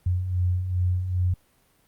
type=beating tone pair; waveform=sine; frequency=88.3 / 90.8 Hz; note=F2 / F#2; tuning=+20 / -32 cents; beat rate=2.5 Hz; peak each=-30 / -22 dBFS; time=0.06-1.34 s; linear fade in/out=5 ms; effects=pink hiss -63 dBFS RMS until 1.87 s + Opus 32 kbps